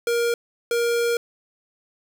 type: tone pair in turn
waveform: square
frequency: 470.8 / 470.8 Hz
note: A#4 / A#4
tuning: +17 / +17 cents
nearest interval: unison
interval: 0 cents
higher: neither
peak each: -20 dBFS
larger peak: neither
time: 0.07-0.34 / 0.71-1.17 s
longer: second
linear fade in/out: 2 ms
effects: none